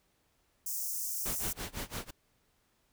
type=high-pass noise; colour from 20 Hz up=white; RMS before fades=-36 dBFS; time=0.66-1.53 s; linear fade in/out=5 ms; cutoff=5600 Hz; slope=48 dB/octave
type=noise with tremolo; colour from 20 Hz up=pink; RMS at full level=-37 dBFS; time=1.25-2.11 s; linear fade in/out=10 ms; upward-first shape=sine; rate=5.9 Hz; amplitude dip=95%
effects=pink hiss -73 dBFS RMS until 2.92 s